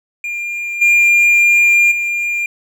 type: tone with level steps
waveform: triangle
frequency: 2401 Hz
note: D7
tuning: 38 cents sharp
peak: -18 / -6 / -14 dBFS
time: 0.24-2.46 s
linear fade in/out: 2 ms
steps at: 0.81 / 1.91 s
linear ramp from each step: 10 ms
effects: none